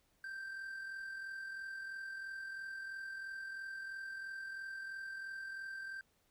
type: tone with amplitude modulation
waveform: triangle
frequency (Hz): 1568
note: G6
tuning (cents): 0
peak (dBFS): -39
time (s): 0.24-6.01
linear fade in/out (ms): 2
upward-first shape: sine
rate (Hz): 43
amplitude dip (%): 40
effects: pink hiss -75 dBFS RMS until 6.3 s